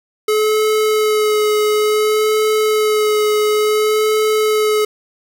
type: tone with vibrato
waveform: square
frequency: 427.4 Hz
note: G#4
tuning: 50 cents sharp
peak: -13 dBFS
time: 0.28-4.85 s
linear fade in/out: 5 ms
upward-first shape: sine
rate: 0.57 Hz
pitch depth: 16 cents each way
effects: 8-bit